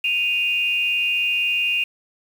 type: tone pair together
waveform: sine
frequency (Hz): 2489 / 2794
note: D#7 / F7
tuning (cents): 0 / 0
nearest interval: major second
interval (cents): 200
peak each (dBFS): -21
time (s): 0.04-1.84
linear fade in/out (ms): 5
effects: 7-bit